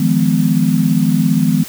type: chord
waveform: sine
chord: F half-diminished seventh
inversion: third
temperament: just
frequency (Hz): 157.15 / 174.61 / 209.5 / 251.4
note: Eb3 / F3 / Ab3 / Cb4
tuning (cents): +18 / 0 / +15 / +31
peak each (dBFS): -16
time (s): 0-1.64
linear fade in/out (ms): 5
effects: white hiss -32 dBFS RMS until 1.68 s